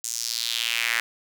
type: tone with high-pass filter sweep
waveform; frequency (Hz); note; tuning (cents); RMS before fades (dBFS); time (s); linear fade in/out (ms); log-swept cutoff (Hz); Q
sawtooth; 116.54; A#2; 0; -27; 0.04-1; 0; 7100 to 1800; 2.9
effects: none